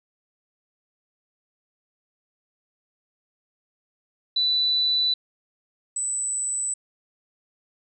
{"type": "tone pair in turn", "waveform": "sine", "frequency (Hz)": [3977, 7982], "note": ["B7", "B8"], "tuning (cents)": [11, 17], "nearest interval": "octave", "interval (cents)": 1206, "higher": "second", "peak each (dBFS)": [-19, -24], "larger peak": "first", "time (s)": [[4.36, 5.14], [5.96, 6.74]], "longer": "neither", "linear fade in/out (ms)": 5, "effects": []}